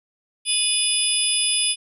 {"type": "tone cluster", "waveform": "sine", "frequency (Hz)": [2480, 2944, 3480, 5000, 10030], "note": ["D#7", "F#7", "A7", "D#8", "D#9"], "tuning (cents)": [-6, -9, -20, 8, 13], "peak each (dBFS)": [-28, -26, -24, -27, -22], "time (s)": [0.45, 1.76], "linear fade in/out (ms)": 50, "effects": []}